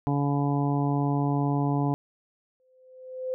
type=harmonic tone; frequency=142.3 Hz; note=C#3; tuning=46 cents sharp; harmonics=1 / 2 / 3 / 4 / 5 / 6 / 7; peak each=-25 / -27 / -35 / -42 / -34 / -35 / -37 dBFS; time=0.07-1.94 s; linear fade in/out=0 ms
type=tone with exponential growth; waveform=sine; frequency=514 Hz; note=C5; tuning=31 cents flat; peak=-25 dBFS; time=2.6-3.34 s; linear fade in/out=0 ms; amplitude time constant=160 ms
effects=none